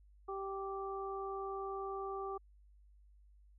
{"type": "harmonic tone", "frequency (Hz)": 390, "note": "G4", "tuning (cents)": -9, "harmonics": [1, 2, 3], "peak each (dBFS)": [-41, -45, -44], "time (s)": [0.28, 2.38], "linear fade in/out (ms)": 10, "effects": ["added 50 Hz sine -60 dBFS peak until 3.58 s"]}